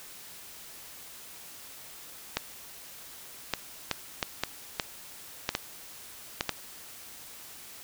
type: clicks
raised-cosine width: 0.2 ms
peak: -9 dBFS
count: 10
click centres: 2.37 / 3.537 / 3.913 / 4.228 / 4.436 / 4.798 / 5.491 / 5.551 / 6.409 / 6.493 s
effects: white hiss -47 dBFS RMS until 7.83 s